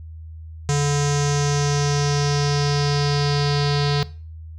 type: tone with low-pass filter sweep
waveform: square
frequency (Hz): 144.3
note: D3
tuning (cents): -30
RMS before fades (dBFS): -19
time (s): 0.69-4.03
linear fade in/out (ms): 0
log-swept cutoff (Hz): 6900 to 4400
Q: 4.6
effects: noise-tail reverb RT60 0.4 s tail -19 dB re dry + added 80 Hz sine -34 dBFS peak until 4.58 s